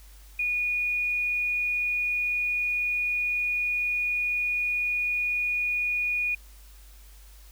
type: tone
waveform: sine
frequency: 2454 Hz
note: D#7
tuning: 25 cents flat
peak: -24 dBFS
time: 0.39-6.35 s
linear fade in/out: 5 ms
effects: added 50 Hz sine -47 dBFS peak until 7.51 s + white hiss -56 dBFS RMS until 7.51 s

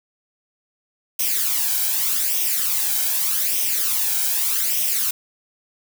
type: noise with flanger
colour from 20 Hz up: blue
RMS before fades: -21 dBFS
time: 1.19-5.11 s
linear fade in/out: 5 ms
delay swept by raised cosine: 0.34 to 1.3 ms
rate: 0.83 Hz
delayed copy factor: +0.65
effects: none

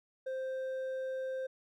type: tone with hard clipping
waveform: sine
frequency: 523.3 Hz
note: C5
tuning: in tune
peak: -36 dBFS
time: 0.26-1.47 s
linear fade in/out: 10 ms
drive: 4 dB
effects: none

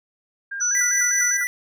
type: tone with vibrato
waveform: sine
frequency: 1514 Hz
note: F#6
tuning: 39 cents sharp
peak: -27 dBFS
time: 0.51-1.44 s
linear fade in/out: 10 ms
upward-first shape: square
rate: 5 Hz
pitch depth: 100 cents each way
type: tone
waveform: sine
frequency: 5960 Hz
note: F#8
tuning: 12 cents sharp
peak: -19 dBFS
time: 0.6-1.38 s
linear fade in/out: 20 ms
type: tone with tremolo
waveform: square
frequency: 1972 Hz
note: B6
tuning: 3 cents flat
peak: -21 dBFS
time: 0.75-1.47 s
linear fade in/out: 0 ms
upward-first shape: triangle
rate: 4.8 Hz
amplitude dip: 55%
effects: none

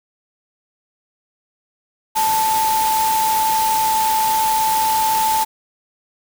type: tone in noise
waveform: sine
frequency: 880 Hz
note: A5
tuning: in tune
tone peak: -15 dBFS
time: 2.15-5.45 s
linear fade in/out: 20 ms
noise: white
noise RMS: -24 dBFS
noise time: 2.15-5.45 s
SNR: +6 dB
effects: none

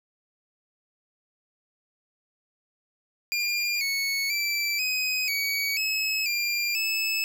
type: tone with pitch steps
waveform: 25% pulse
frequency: 2402 / 2210 / 2334 / 2516 / 2258 / 2579 / 2390 / 2609 Hz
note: D7 / C#7 / D7 / D#7 / C#7 / E7 / D7 / E7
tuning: +38 / -6 / -11 / +19 / +31 / -39 / +30 / -18 cents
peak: -21 dBFS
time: 3.32-7.24 s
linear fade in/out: 0 ms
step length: 490 ms
effects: none

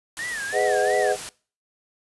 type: noise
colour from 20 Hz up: white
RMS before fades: -34 dBFS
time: 0.17-1.29 s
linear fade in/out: 0 ms
type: tone with vibrato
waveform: sine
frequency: 1777 Hz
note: A6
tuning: 17 cents sharp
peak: -28 dBFS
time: 0.19-1.12 s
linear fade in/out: 0 ms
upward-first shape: sine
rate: 2.9 Hz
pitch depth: 180 cents each way
type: chord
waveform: sine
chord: G# minor seventh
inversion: none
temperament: equal with one note detuned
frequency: 415.3 / 503.1 / 622.3 / 740 Hz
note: G#4 / B4 / D#5 / F#5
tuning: 0 / +32 / 0 / 0 cents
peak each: -24 dBFS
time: 0.52-1.17 s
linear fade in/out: 50 ms
effects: noise-tail reverb RT60 0.4 s tail -22 dB re dry + resampled to 24000 Hz

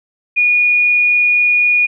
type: tone with frequency modulation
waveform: sine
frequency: 2448 Hz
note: D#7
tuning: 29 cents flat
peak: -9 dBFS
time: 0.36-1.87 s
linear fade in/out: 20 ms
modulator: 23.7 Hz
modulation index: 0.27
effects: none

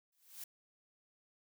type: noise with exponential growth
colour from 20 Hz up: blue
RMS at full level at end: -43 dBFS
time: 0.12-0.44 s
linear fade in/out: 5 ms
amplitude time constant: 69 ms
effects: none

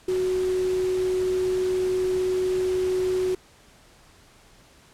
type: tone in noise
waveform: sine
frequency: 370 Hz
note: F#4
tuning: in tune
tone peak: -21 dBFS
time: 0.08-3.35 s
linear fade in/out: 5 ms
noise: pink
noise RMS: -39 dBFS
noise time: 0.08-3.35 s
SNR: +15 dB
effects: pink hiss -54 dBFS RMS until 4.93 s + low-pass 10000 Hz 12 dB/octave

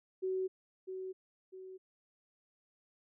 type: tone with echo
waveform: sine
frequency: 375.6 Hz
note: F#4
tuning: 26 cents sharp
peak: -32 dBFS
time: 0.22-0.48 s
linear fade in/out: 20 ms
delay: 650 ms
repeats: 2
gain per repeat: -7 dB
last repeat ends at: 1.78 s
effects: none

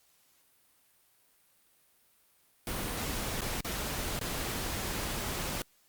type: noise with dropouts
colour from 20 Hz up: pink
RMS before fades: -35 dBFS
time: 2.67-5.62 s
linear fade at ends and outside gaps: 1 ms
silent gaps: 3.408-3.417 / 3.607-3.646 / 4.191-4.212 s
effects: white hiss -67 dBFS RMS until 5.88 s + Opus 48 kbps

